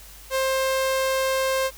sawtooth tone, 529 Hz, C5, 19 cents sharp, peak -17 dBFS, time 0.3-1.71 s, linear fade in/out 50 ms, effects added 50 Hz sine -46 dBFS peak until 1.77 s + white hiss -46 dBFS RMS until 1.77 s

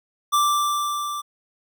square tone with level ramp, 1174.7 Hz, D6, in tune, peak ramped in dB -16 to -28 dBFS, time 0.32-1.22 s, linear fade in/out 20 ms, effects none

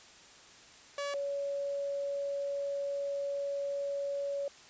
sawtooth / sine tone pair in turn, 569 / 562.8 Hz, C#5 / C#5, +45 / +26 cents, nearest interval unison, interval 19 cents, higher first, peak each -30 / -32 dBFS, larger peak first, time 0.98-1.14 / 1.14-4.48 s, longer second, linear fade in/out 2 ms, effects white hiss -55 dBFS RMS until 4.69 s + resampled to 16000 Hz

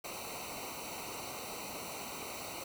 pink noise with comb filter, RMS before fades -43 dBFS, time 0.04-2.64 s, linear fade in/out 5 ms, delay 0.59 ms, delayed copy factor -1, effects none

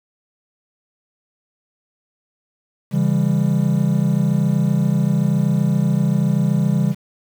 triangle chord, C# diminished, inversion none, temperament just, 138.59 / 166.31 / 199.57 Hz, C#3 / E3 / G3, 0 / +16 / +31 cents, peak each -17 dBFS, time 2.91-6.95 s, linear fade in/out 50 ms, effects 7-bit

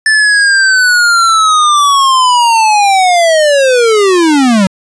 square linear sweep, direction down, 1760 to 183.2 Hz, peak -6 dBFS, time 0.06-4.67 s, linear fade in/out 2 ms, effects resampled to 22050 Hz

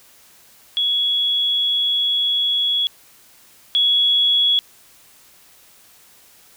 sine tone pair in turn, 3358 / 3358 Hz, G#7 / G#7, +18 / +18 cents, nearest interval unison, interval 0 cents, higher neither, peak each -16 / -13 dBFS, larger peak second, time 0.77-2.87 / 3.75-4.59 s, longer first, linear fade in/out 0 ms, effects white hiss -50 dBFS RMS until 6.56 s

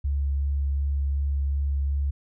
sine tone with vibrato, 70 Hz, C#2, 18 cents sharp, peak -22 dBFS, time 0.04-2.11 s, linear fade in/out 10 ms, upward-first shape sine, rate 2.7 Hz, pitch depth 11 cents each way, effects none

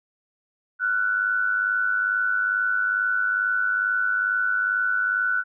sine tone pair together, 1384.7 / 1487 Hz, F6 / F#6, -15 / +8 cents, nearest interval minor second, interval 123 cents, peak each -27 / -21 dBFS, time 0.79-5.44 s, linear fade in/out 50 ms, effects none

